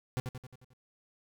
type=tone with echo; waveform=40% pulse; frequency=127.2 Hz; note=C3; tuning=48 cents flat; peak=-29 dBFS; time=0.17-0.2 s; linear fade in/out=0 ms; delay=89 ms; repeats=6; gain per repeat=-5 dB; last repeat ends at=0.734 s; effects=none